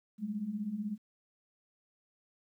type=beating tone pair; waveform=sine; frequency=196.7 / 212.7 Hz; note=G3 / G#3; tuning=+6 / +42 cents; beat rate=16 Hz; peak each=-40 / -35 dBFS; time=0.18-0.98 s; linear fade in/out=50 ms; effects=12-bit